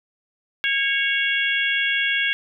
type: harmonic tone with a mistuned harmonic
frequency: 554.4 Hz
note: C#5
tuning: in tune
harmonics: 3 / 4 / 5 / 6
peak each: -23 / -24 / -25 / -26 dBFS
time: 0.64-2.33 s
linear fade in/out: 0 ms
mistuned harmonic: 3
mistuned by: -29 cents
effects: none